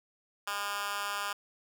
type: tone with high-pass filter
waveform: 10% pulse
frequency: 203 Hz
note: G#3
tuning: 39 cents flat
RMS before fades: -35 dBFS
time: 0.47-1.33 s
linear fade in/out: 5 ms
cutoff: 1300 Hz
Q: 1.5
effects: none